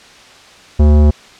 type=tone with tanh clipping; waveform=sine; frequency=74.5 Hz; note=D2; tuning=25 cents sharp; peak=-7 dBFS; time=0.79-1.11 s; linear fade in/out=10 ms; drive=17 dB; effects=white hiss -40 dBFS RMS until 1.39 s + low-pass 5000 Hz 12 dB/octave